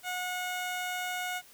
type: tone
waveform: 15% pulse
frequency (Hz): 727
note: F#5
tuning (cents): -31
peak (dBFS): -26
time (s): 0.03-1.42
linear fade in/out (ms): 50
effects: white hiss -56 dBFS RMS until 1.53 s